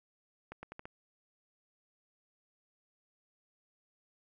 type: accelerating click train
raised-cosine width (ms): 0.5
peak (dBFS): -29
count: 5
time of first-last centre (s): 0.52-0.855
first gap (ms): 110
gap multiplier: 0.82
effects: none